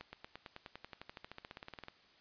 accelerating click train, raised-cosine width 0.3 ms, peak -30 dBFS, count 25, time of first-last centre 0.01-1.884 s, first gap 120 ms, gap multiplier 0.96, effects white hiss -65 dBFS RMS until 2.2 s + resampled to 11025 Hz

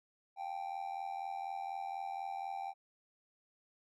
triangle tone with amplitude modulation, 784 Hz, G5, in tune, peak -33 dBFS, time 0.36-2.74 s, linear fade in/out 50 ms, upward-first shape sine, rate 84.1 Hz, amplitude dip 80%, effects none

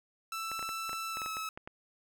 sawtooth tone with pitch glide, 1326 to 1295.7 Hz, E6 to E6, +10 to -30 cents, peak -32 dBFS, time 0.32-1.49 s, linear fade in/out 2 ms, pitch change -40 cents, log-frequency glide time 1.11-1.24 s
clicks, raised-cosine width 0.5 ms, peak -28 dBFS, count 12, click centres 0.516 / 0.593 / 0.627 / 0.691 / 0.894 / 0.931 / 1.171 / 1.218 / 1.261 / 1.369 / 1.575 / 1.675 s
effects none

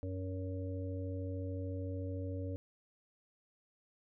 harmonic tone, 93.5 Hz, F#2, 19 cents sharp, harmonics 1 / 3 / 5 / 6, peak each -38 / -44 / -47 / -48 dBFS, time 0.03-2.56 s, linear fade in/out 0 ms, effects none

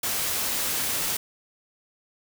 white noise, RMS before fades -27 dBFS, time 0.03-1.17 s, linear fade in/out 5 ms, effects none

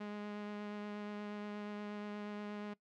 sawtooth tone with vibrato, 207.6 Hz, G#3, in tune, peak -38 dBFS, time 0-2.74 s, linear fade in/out 10 ms, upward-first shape triangle, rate 8.4 Hz, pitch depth 12 cents each way, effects noise-tail reverb RT60 0.1 s tail -20 dB re dry + low-pass 3000 Hz 12 dB/octave

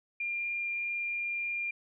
sine tone with frequency modulation, 2399 Hz, D7, 36 cents sharp, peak -31 dBFS, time 0.2-1.71 s, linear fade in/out 5 ms, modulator 22.3 Hz, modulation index 0.3, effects none

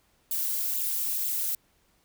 violet noise with flanger, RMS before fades -29 dBFS, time 0.31-1.55 s, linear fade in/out 2 ms, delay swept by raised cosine 0.25 to 3.85 ms, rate 2.1 Hz, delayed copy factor +1, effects pink hiss -67 dBFS RMS until 2.04 s

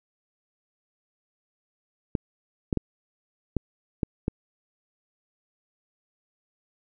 clicks, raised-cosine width 3 ms, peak -11 dBFS, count 6, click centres 2.152 / 2.728 / 2.773 / 3.567 / 4.032 / 4.281 s, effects none

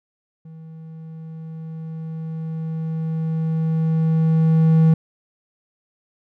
triangle tone with level ramp, 160.7 Hz, E3, 44 cents flat, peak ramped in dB -35 to -8 dBFS, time 0.45-4.94 s, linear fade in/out 5 ms, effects none

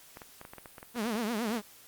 clicks, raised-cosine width 0.5 ms, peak -29 dBFS, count 12, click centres 0.171 / 0.218 / 0.414 / 0.451 / 0.535 / 0.583 / 0.658 / 0.782 / 0.829 / 0.961 / 1.057 / 1.155 s
sawtooth tone with vibrato, 224.3 Hz, A3, 34 cents sharp, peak -26 dBFS, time 0.94-1.62 s, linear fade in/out 50 ms, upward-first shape triangle, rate 8.7 Hz, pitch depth 190 cents each way
effects white hiss -55 dBFS RMS until 1.87 s + Opus 48 kbps

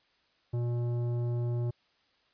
sine tone with tanh clipping, 120 Hz, B2, 49 cents flat, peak -30 dBFS, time 0.53-1.71 s, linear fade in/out 10 ms, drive 12 dB, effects white hiss -69 dBFS RMS until 2.33 s + resampled to 11025 Hz

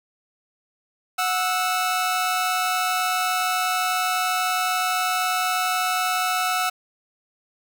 sawtooth tone pair together, 734.2 / 1312 Hz, F#5 / E6, -14 / -9 cents, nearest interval minor seventh, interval 1005 cents, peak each -20 dBFS, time 1.18-6.7 s, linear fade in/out 10 ms, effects none

